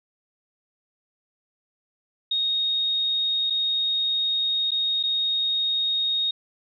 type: tone with dropouts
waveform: sine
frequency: 3729 Hz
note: A#7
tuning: in tune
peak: -21 dBFS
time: 2.31-6.31 s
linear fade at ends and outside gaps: 5 ms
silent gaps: 3.5-3.504 / 4.708-4.716 / 5.029-5.035 s
effects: none